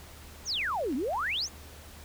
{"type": "exponential two-way sweep", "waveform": "sine", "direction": "down then up", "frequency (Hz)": [7080, 238.2, 7080], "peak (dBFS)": -28, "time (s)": [0.45, 1.49], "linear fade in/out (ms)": 50, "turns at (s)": 0.95}
{"type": "clicks", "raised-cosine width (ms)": 0.3, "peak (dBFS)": -34, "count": 3, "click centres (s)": [0.926, 1.133, 1.265]}
{"effects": ["added 75 Hz sine -49 dBFS peak until 2.04 s", "pink hiss -50 dBFS RMS until 2.04 s"]}